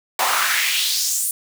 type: noise with high-pass filter sweep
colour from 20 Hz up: pink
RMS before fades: -20 dBFS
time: 0.19-1.31 s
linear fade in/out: 2 ms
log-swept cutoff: 770 to 10000 Hz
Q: 2.5
effects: none